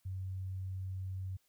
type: tone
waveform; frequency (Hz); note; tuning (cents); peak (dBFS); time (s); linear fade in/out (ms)
sine; 94.2; F#2; +32; -37; 0.05-1.37; 10
effects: white hiss -75 dBFS RMS until 1.48 s